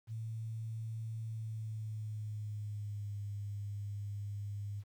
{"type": "tone with pitch glide", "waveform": "sine", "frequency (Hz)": [111.8, 101.93], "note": ["A2", "G#2"], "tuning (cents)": [28, -32], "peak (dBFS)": -38, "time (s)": [0.07, 4.84], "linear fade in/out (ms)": 50, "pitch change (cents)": -160, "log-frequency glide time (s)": [1.23, 3.19], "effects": ["11-bit"]}